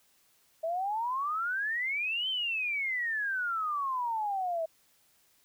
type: exponential two-way sweep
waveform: sine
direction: up then down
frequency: 636 to 3136 to 636 Hz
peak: -29 dBFS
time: 0.63-4.66 s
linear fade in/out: 10 ms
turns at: 2.29 s
effects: white hiss -67 dBFS RMS until 5.44 s